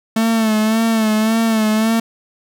45% pulse tone with vibrato, 221 Hz, A3, 8 cents sharp, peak -13 dBFS, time 0.16-2 s, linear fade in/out 5 ms, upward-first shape sine, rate 1.8 Hz, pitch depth 50 cents each way, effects none

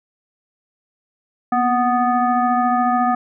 sine tone with frequency modulation, 740 Hz, F#5, in tune, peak -14 dBFS, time 1.52-3.15 s, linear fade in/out 5 ms, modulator 498 Hz, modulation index 1.1, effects none

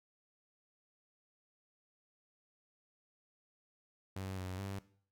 sawtooth tone with pitch steps, 95.4 / 92.6 / 98.1 Hz, G2 / F#2 / G2, -47 / +2 / +2 cents, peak -36 dBFS, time 4.16-4.79 s, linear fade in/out 5 ms, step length 210 ms, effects noise-tail reverb RT60 0.5 s tail -17 dB re dry

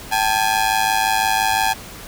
sawtooth ring-modulated tone, 828 Hz, G#5, 5 cents flat, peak -9 dBFS, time 0.11-1.74 s, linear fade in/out 20 ms, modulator 52.9 Hz, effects pink hiss -36 dBFS RMS until 2.07 s

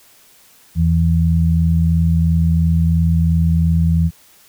sine tone pair together, 82.41 / 165.34 Hz, E2 / E3, 0 / +6 cents, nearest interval octave, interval 1206 cents, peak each -14 / -14 dBFS, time 0.75-4.11 s, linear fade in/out 50 ms, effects white hiss -49 dBFS RMS until 4.48 s

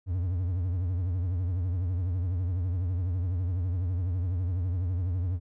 triangle tone with vibrato, 89.7 Hz, F2, 47 cents sharp, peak -24 dBFS, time 0.06-5.4 s, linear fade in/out 50 ms, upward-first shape triangle, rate 12 Hz, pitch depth 140 cents each way, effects none

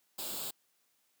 white noise with comb filter, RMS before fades -39 dBFS, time 0.18-0.51 s, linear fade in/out 10 ms, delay 0.25 ms, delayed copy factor +0.7, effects white hiss -74 dBFS RMS until 1.2 s + high-pass 150 Hz 12 dB/octave

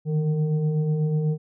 sine tone with frequency modulation, 155.56 Hz, D#3, in tune, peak -20 dBFS, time 0.05-1.38 s, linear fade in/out 50 ms, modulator 303 Hz, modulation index 0.55, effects none

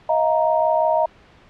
sine chord, Eb suspended second, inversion none, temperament equal with one note detuned, 632.8 / 698.5 / 932.3 Hz, Eb5 / F5 / Bb5, +29 / 0 / 0 cents, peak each -18 / -22 / -20 dBFS, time 0.09-1.06 s, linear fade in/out 5 ms, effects pink hiss -50 dBFS RMS until 1.49 s + low-pass 3000 Hz 12 dB/octave

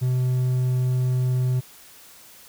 triangle tone, 127 Hz, B2, 49 cents sharp, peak -17 dBFS, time 0.01-1.61 s, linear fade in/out 20 ms, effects white hiss -48 dBFS RMS until 2.48 s

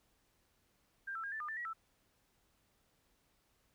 sine tone with pitch steps, 1591 / 1331 / 1619 / 1762 / 1210 / 1772 / 1917 / 1323 Hz, G6 / E6 / G#6 / A6 / D#6 / A6 / A#6 / E6, +25 / +16 / -45 / +2 / -49 / +12 / +48 / +6 cents, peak -39 dBFS, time 1.07-1.734 s, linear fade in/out 10 ms, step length 83 ms, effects pink hiss -75 dBFS RMS until 3.74 s

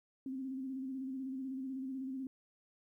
sine tone with vibrato, 264 Hz, C4, 16 cents sharp, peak -38 dBFS, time 0.26-2.27 s, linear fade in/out 2 ms, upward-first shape square, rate 16 Hz, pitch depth 37 cents each way, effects 13-bit

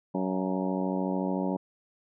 harmonic tone with a mistuned harmonic, 93.6 Hz, F#2, 20 cents sharp, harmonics 2 / 3 / 4 / 5 / 6 / 7 / 8 / 9 / 10, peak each -30 / -32 / -36 / -40 / -36 / -41 / -44 / -40 / -40 dBFS, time 0.14-1.57 s, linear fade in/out 10 ms, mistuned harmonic 8, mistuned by -60 cents, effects none

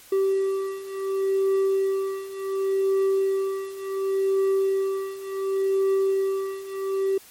triangle beating tone pair, 387.3 / 387.99 Hz, G4 / G4, -21 / -18 cents, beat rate 0.69 Hz, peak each -24 / -21 dBFS, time 0.12-7.18 s, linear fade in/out 5 ms, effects white hiss -49 dBFS RMS until 7.3 s + MP3 64 kbps

